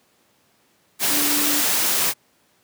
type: tone in noise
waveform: sine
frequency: 293.7 Hz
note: D4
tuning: in tune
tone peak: -26 dBFS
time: 1.09-1.63 s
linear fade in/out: 50 ms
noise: white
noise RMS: -20 dBFS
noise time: 0.99-2.14 s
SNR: -9 dB
effects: pink hiss -61 dBFS RMS until 2.63 s + high-pass 150 Hz 12 dB/octave